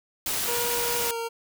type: noise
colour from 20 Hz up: white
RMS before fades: -28 dBFS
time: 0.26-1.11 s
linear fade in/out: 2 ms
type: tone with pitch glide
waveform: 25% pulse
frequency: 476.8 to 460.6 Hz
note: A#4 to A#4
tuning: +39 to -21 cents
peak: -25 dBFS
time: 0.47-1.29 s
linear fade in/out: 20 ms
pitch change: -60 cents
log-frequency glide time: 0.98-1.17 s
effects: none